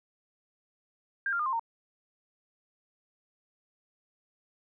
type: tone with pitch steps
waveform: sine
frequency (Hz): 1600 / 1392.9 / 1212.6 / 1055.6 / 919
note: G6 / F6 / D#6 / C6 / A#5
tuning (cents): +35 / -5 / -45 / +15 / -25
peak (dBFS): -27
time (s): 1.26-1.595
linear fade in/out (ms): 2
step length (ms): 67
effects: none